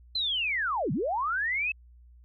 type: linear two-way sweep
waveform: sine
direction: down then up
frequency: 4142 to 119.3 to 2647 Hz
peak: -26 dBFS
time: 0.15-1.72 s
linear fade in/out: 5 ms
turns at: 0.92 s
effects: added 60 Hz sine -51 dBFS peak until 2.24 s